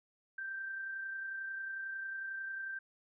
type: tone with amplitude modulation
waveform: sine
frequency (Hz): 1568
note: G6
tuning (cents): 0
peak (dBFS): -37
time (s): 0.38-2.79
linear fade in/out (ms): 5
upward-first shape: sine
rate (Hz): 31.1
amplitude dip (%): 30
effects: none